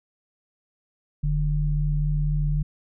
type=tone pair together; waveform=sine; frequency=41.9 / 149.3 Hz; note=E1 / D3; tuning=+29 / +29 cents; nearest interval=octave + minor seventh; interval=2200 cents; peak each=-23 dBFS; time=1.23-2.63 s; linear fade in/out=10 ms; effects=none